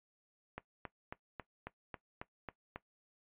click train, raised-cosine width 0.5 ms, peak -27 dBFS, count 9, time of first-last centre 0.58-2.76 s, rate 3.67 Hz, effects noise-tail reverb RT60 0.1 s tail -17 dB re dry + resampled to 8000 Hz

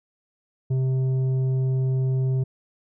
sine tone with tanh clipping, 130.81 Hz, C3, in tune, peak -21 dBFS, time 0.7-2.44 s, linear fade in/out 10 ms, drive 7 dB, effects none

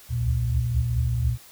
sine tone cluster, 63.3 / 69.1 / 73.4 / 77.7 / 119 Hz, B1 / C#2 / D2 / D#2 / A#2, +43 / -5 / 0 / -2 / +36 cents, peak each -30 / -30 / -30 / -30 / -23 dBFS, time 0.09-1.38 s, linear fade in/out 50 ms, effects white hiss -49 dBFS RMS until 1.51 s

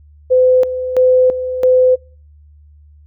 sine tone with tremolo, 509 Hz, C5, 48 cents flat, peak -7 dBFS, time 0.3-1.96 s, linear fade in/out 20 ms, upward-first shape square, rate 1.5 Hz, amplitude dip 70%, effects noise-tail reverb RT60 0.4 s tail -25 dB re dry + added 74 Hz sine -41 dBFS peak until 3.06 s

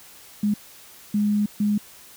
sine tone bursts at uneven times, 207.7 Hz, G#3, in tune, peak -18 dBFS, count 3, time 0.43-0.54 / 1.14-1.46 / 1.6-1.78 s, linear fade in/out 5 ms, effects white hiss -47 dBFS RMS until 2.16 s

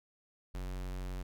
square tone, 46 Hz, F#1, 9 cents flat, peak -38 dBFS, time 0.54-1.23 s, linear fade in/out 10 ms, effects 13-bit

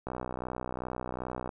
click train, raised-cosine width 1 ms, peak -21 dBFS, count 90, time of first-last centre 0.07-1.492 s, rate 62.6 Hz, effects none

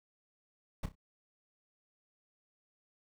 brown noise with echo, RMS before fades -33 dBFS, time 0.83-0.86 s, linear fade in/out 5 ms, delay 31 ms, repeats 3, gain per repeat -11 dB, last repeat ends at 0.953 s, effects none

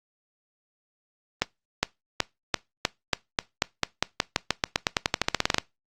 accelerating click train, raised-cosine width 0.2 ms, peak -3 dBFS, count 27, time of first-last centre 1.42-5.583 s, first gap 410 ms, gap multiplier 0.91, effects noise-tail reverb RT60 0.2 s tail -22 dB re dry + Opus 24 kbps

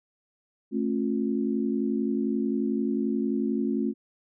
sine tone cluster, 219.7 / 271 / 355 Hz, A3 / C#4 / F4, -2 / -39 / +28 cents, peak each -27 / -28 / -31 dBFS, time 0.71-3.94 s, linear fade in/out 50 ms, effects none

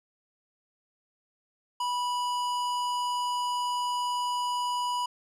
sine tone with hard clipping, 981 Hz, B5, 12 cents flat, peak -29 dBFS, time 1.8-5.06 s, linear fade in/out 5 ms, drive 15 dB, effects none

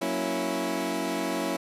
20% pulse chord, F# dominant seventh, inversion none, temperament equal, 185 / 233.1 / 277.2 / 329.6 Hz, F#3 / A#3 / C#4 / E4, 0 / 0 / 0 / 0 cents, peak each -30 / -30 / -27 / -26 dBFS, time 0.01-1.57 s, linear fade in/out 10 ms, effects resampled to 32000 Hz

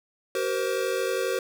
square tone cluster, 381.4 / 471.7 / 524 Hz, G4 / A#4 / C5, -47 / +20 / +2 cents, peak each -30 dBFS, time 0.35-1.39 s, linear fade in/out 2 ms, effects none

